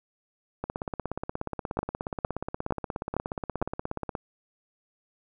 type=two click trains; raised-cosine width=1 ms; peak=-17 / -11 dBFS; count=60 / 5; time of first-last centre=0.64-4.152 / 1.79-3.625 s; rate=16.8 / 2.18 Hz; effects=none